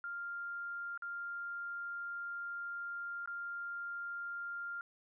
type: tone with dropouts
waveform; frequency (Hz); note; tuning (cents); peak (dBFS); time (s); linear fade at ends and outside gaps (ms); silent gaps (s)
sine; 1396.9; F6; 0; -39; 0.04-4.81; 1; 0.976-1.022 / 3.259-3.275
effects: none